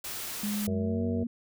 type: noise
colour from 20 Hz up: white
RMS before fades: -37 dBFS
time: 0.04-0.67 s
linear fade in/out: 5 ms
type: tone with pitch glide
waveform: sine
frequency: 207.7 to 235.8 Hz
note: G#3 to A#3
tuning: 0 to +20 cents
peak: -29 dBFS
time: 0.43-1.27 s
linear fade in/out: 5 ms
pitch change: +220 cents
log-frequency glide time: 0.75-1.04 s
type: harmonic tone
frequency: 93.4 Hz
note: F#2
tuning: 17 cents sharp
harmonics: 1 / 2 / 4 / 5 / 6 / 7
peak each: -32 / -39 / -41 / -35 / -46 / -41 dBFS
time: 0.67-1.24 s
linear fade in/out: 10 ms
effects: none